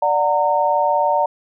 sine chord, D augmented, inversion none, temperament just, 587.3 / 734.2 / 917.7 Hz, D5 / F#5 / A#5, 0 / -14 / -27 cents, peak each -19 / -20 / -17 dBFS, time 0.02-1.26 s, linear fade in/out 5 ms, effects none

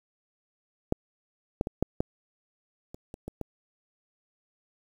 clicks, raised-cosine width 2 ms, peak -10 / -12 / -18 / -10 / -12 / -28 / -27 / -23 / -20 dBFS, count 9, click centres 0.924 / 1.611 / 1.671 / 1.826 / 2.005 / 2.945 / 3.141 / 3.28 / 3.413 s, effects 8-bit

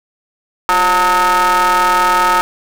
40% pulse ring-modulated tone, 185 Hz, F#3, in tune, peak -6 dBFS, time 0.69-2.41 s, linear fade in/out 0 ms, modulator 1090 Hz, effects none

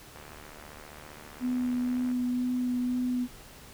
click train, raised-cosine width 0.5 ms, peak -32 dBFS, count 148, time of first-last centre 0.16-2.115 s, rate 75.2 Hz
sine tone with vibrato, 248.7 Hz, B3, 12 cents sharp, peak -26 dBFS, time 1.4-3.28 s, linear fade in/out 50 ms, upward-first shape sine, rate 2 Hz, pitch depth 11 cents each way
effects pink hiss -50 dBFS RMS until 3.73 s

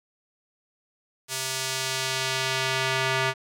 square tone with band-pass filter sweep, 131.7 Hz, C3, 12 cents sharp, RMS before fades -27 dBFS, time 1.28-3.34 s, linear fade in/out 50 ms, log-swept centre 7900 to 2000 Hz, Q 0.74, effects none

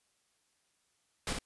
pink noise with echo, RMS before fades -34 dBFS, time 1.27-1.33 s, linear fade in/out 2 ms, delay 58 ms, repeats 1, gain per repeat -4 dB, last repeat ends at 1.388 s, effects white hiss -75 dBFS RMS until 1.45 s + resampled to 24000 Hz

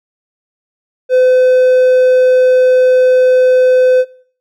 triangle tone, 509 Hz, C5, 48 cents flat, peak -4 dBFS, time 1.09-4.05 s, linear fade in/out 50 ms, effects noise-tail reverb RT60 0.5 s tail -19 dB re dry

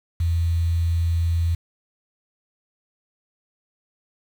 sine tone with quantisation, 84.1 Hz, E2, 35 cents sharp, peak -18 dBFS, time 0.2-1.55 s, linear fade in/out 5 ms, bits 7, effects none

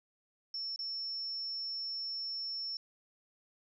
sine tone with dropouts, 5400 Hz, E8, 41 cents sharp, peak -36 dBFS, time 0.54-2.77 s, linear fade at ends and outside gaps 2 ms, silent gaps 0.761-0.79 s, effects none

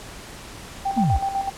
sine tone with tremolo, 784 Hz, G5, in tune, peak -20 dBFS, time 0.85-1.5 s, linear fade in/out 10 ms, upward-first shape square, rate 8 Hz, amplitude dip 60%
sine linear sweep, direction down, 254.8 to 40.03 Hz, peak -17 dBFS, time 0.96-1.19 s, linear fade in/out 20 ms
effects pink hiss -39 dBFS RMS until 1.57 s + low-pass 10000 Hz 12 dB/octave

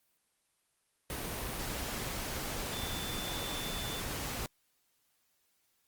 sine tone in noise, 3520 Hz, A7, in tune, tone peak -42 dBFS, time 2.73-4 s, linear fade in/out 0 ms, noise pink, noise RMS -38 dBFS, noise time 1.1-4.46 s, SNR -7 dB, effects white hiss -75 dBFS RMS until 5.87 s + Opus 32 kbps

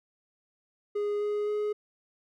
triangle tone with pitch steps, 413.1 / 416.2 / 419.4 Hz, G#4 / G#4 / G#4, -9 / +4 / +17 cents, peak -25 dBFS, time 0.95-1.73 s, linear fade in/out 10 ms, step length 260 ms, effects none

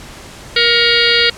harmonic tone with a mistuned harmonic, 472.1 Hz, A#4, 22 cents sharp, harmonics 1 / 3 / 4 / 5 / 6 / 7 / 8 / 9 / 10, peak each -18 / -18 / -18 / -18 / -18 / -18 / -18 / -18 / -18 dBFS, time 0.56-1.3 s, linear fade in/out 5 ms, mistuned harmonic 5, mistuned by -90 cents, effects pink hiss -34 dBFS RMS until 1.37 s + low-pass 9000 Hz 12 dB/octave

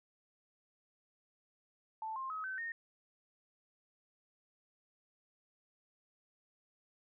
sine tone with pitch steps, 880 / 1058.7 / 1273.6 / 1532.2 / 1843.2 Hz, A5 / C6 / D#6 / G6 / A#6, 0 / +20 / +40 / -40 / -20 cents, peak -38 dBFS, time 2.02-2.72 s, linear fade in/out 2 ms, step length 140 ms, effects none

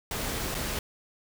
pink noise with dropouts, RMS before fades -32 dBFS, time 0.11-0.79 s, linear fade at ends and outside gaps 2 ms, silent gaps 0.545-0.549 s, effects none

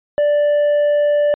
triangle tone, 587 Hz, D5, 1 cent flat, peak -10 dBFS, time 0.18-1.34 s, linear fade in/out 0 ms, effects resampled to 8000 Hz

